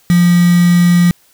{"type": "tone with quantisation", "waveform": "sine", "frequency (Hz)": 174.7, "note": "F3", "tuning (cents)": 1, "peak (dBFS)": -6, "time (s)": [0.1, 1.11], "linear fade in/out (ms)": 0, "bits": 3, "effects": ["white hiss -51 dBFS RMS until 1.33 s"]}